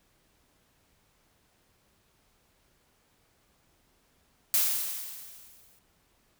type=noise with exponential decay; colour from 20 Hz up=blue; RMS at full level=-23 dBFS; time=4.54-5.79 s; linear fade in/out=1 ms; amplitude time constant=270 ms; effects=pink hiss -68 dBFS RMS until 6.39 s